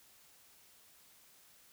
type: silence
effects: white hiss -63 dBFS RMS until 1.72 s